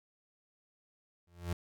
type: tone with exponential growth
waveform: 35% pulse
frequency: 86.8 Hz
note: F2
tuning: 10 cents flat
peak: -29 dBFS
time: 1.27-1.53 s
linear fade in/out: 5 ms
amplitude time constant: 56 ms
effects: none